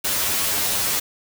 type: noise with comb filter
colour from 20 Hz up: white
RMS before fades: -22 dBFS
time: 0.04-1 s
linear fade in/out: 10 ms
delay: 10 ms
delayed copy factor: +0.75
effects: none